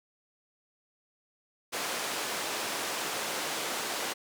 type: band-pass noise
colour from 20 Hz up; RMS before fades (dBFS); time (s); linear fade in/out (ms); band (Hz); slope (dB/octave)
pink; -34; 1.72-4.14; 20; 420 to 11000; 12
effects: none